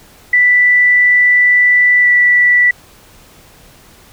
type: tone with pitch glide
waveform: sine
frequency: 1975.5 to 1961.9 Hz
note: B6 to B6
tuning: 0 to -12 cents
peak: -6 dBFS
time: 0.33-2.71 s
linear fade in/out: 5 ms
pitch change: -12 cents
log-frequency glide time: 2.01-2.07 s
effects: pink hiss -43 dBFS RMS until 4.12 s